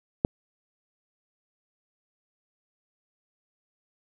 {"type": "click", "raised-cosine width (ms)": 2, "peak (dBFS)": -7, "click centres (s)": 0.249, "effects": []}